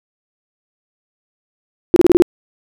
sine tone bursts, 349.2 Hz, F4, in tune, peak -4 dBFS, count 6, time 1.94-2.222 s, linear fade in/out 0 ms, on 22 ms, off 30 ms, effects none

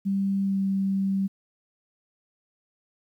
sine tone with pitch glide, 196 to 194.2 Hz, G3 to G3, 0 to -16 cents, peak -22 dBFS, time 0.05-1.28 s, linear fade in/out 20 ms, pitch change -16 cents, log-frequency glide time 0.43-0.6 s, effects 10-bit

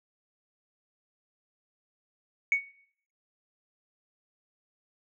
sine tone with exponential decay, 2228 Hz, C#7, 8 cents sharp, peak -17 dBFS, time 2.52-2.69 s, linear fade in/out 1 ms, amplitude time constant 36 ms, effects noise-tail reverb RT60 0.6 s tail -19 dB re dry + tanh soft clip ceiling -16 dBFS

